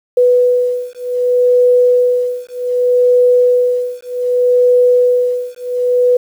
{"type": "beating tone pair", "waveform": "sine", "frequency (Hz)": [493.9, 494.55], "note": ["B4", "B4"], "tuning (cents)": [0, 2], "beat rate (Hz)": 0.65, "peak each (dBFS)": -12, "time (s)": [0.17, 6.17], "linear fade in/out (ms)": 5, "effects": ["7-bit"]}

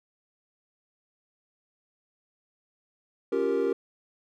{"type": "chord", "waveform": "triangle", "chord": "G half-diminished seventh", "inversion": "second", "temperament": "equal", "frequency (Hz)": [277.2, 349.2, 392, 466.2], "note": ["Db4", "F4", "G4", "Bb4"], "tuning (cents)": [0, 0, 0, 0], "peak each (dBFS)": [-30, -30, -25, -25], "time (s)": [3.32, 3.73], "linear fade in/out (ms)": 5, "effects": ["tanh soft clip ceiling -13 dBFS"]}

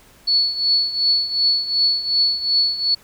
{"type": "tone with tremolo", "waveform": "sine", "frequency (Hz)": 4419, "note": "C#8", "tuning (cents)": -6, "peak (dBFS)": -12, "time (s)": [0.27, 2.95], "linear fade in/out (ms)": 10, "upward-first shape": "triangle", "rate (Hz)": 2.7, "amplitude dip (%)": 80, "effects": ["pink hiss -50 dBFS RMS until 3.03 s"]}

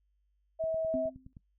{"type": "tone", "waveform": "sine", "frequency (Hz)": 645, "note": "E5", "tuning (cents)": -38, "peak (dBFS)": -29, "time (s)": [0.59, 1.1], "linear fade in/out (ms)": 20}
{"type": "click train", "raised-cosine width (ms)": 5, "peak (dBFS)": -37, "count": 8, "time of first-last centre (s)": [0.64, 1.368], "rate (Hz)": 9.61}
{"type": "tone with exponential decay", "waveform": "sine", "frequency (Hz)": 260, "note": "C4", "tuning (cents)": -11, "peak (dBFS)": -30, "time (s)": [0.94, 1.33], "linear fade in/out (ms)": 0, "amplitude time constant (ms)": 84}
{"effects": ["noise-tail reverb RT60 0.1 s tail -20 dB re dry", "added 50 Hz sine -70 dBFS peak until 1.58 s"]}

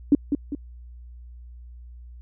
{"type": "tone with echo", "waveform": "sine", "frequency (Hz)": 286.2, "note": "D4", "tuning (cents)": -45, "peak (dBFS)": -11, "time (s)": [0.12, 0.15], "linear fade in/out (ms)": 2, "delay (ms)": 200, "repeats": 2, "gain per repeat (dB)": -7, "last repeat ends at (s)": 0.55, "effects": ["added 60 Hz sine -40 dBFS peak until 2.21 s"]}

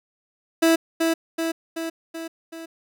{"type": "tone with echo", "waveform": "30% pulse", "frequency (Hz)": 328, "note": "E4", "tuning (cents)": -9, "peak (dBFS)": -12, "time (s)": [0.62, 0.76], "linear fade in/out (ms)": 10, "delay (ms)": 380, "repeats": 5, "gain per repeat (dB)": -4, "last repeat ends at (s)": 2.66, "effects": []}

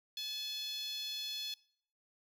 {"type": "tone with high-pass filter", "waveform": "10% pulse", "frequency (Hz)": 858, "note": "A5", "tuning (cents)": -44, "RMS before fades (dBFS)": -41, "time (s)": [0.17, 1.54], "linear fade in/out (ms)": 2, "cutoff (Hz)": 3700, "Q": 3.9, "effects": ["noise-tail reverb RT60 0.6 s tail -22 dB re dry"]}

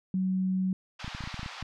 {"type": "tone", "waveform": "sine", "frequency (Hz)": 187.3, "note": "F#3", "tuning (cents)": 21, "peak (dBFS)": -25, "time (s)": [0.14, 0.73], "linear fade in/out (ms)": 2}
{"type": "band-pass noise", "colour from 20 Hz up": "pink", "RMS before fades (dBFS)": -43, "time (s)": [0.99, 1.63], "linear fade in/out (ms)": 10, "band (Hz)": [820, 5000], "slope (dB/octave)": 24}
{"type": "clicks", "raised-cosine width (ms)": 5, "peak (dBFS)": -26, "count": 11, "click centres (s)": [1.045, 1.079, 1.149, 1.207, 1.239, 1.275, 1.343, 1.394, 1.431, 1.461, 1.626]}
{"effects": []}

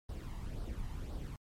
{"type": "noise with flanger", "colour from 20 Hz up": "brown", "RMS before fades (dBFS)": -41, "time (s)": [0.09, 1.36], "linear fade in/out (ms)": 2, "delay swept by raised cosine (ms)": [0.21, 1.05], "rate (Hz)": 1.9, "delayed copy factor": 0.55, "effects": ["MP3 64 kbps"]}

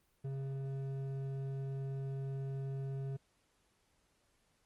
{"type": "tone with hard clipping", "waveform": "sine", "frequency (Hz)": 135.8, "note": "C#3", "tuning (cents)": -35, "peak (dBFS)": -39, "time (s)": [0.24, 3.17], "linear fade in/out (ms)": 10, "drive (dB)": 8, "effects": ["pink hiss -75 dBFS RMS until 4.65 s", "Opus 32 kbps"]}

